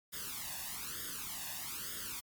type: noise with flanger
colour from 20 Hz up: white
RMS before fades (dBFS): -42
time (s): 0.12-2.21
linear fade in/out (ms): 20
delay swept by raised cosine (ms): 0.59 to 1.13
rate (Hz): 1.1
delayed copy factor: +1
effects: MP3 96 kbps